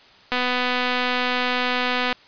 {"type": "click train", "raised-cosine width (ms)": 0.3, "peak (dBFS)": -7, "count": 451, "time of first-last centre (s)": [0.32, 2.127], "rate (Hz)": 249, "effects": ["white hiss -50 dBFS RMS until 2.27 s", "resampled to 11025 Hz"]}